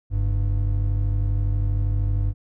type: tone pair together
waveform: triangle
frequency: 46.8 / 99.4 Hz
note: F#1 / G2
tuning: +20 / +25 cents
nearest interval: octave + minor second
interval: 1305 cents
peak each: -20 / -20 dBFS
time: 0.1-2.34 s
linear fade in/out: 50 ms
effects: none